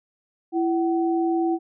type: tone pair together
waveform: sine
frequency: 334 / 755 Hz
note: E4 / F#5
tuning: +23 / +35 cents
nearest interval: octave + major second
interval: 1412 cents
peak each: -20 / -27 dBFS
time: 0.52-1.59 s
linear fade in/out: 50 ms
effects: none